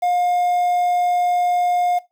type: tone with quantisation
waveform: triangle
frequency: 712 Hz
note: F5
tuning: 33 cents sharp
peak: -14 dBFS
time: 0.02-1.99 s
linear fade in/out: 10 ms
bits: 7
effects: noise-tail reverb RT60 0.2 s tail -18 dB re dry